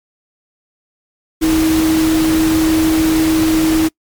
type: tone in noise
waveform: sine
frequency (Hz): 318.5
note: D#4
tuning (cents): +41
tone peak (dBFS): -10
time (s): 1.41-3.89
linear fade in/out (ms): 20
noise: pink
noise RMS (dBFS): -21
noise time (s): 1.41-3.89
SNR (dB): +8
effects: noise-tail reverb RT60 0.1 s tail -25 dB re dry + MP3 96 kbps